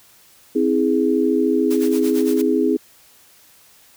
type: chord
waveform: sine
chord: C augmented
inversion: none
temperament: equal with one note detuned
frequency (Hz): 261.6 / 321.7 / 415.3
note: C4 / E4 / G#4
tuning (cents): 0 / -42 / 0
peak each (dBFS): -19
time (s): 0.55-2.77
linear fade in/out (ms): 10
type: noise with tremolo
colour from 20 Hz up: white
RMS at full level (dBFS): -32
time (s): 1.7-2.42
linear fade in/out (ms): 10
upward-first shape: sine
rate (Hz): 8.8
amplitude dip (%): 80
effects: white hiss -51 dBFS RMS until 3.96 s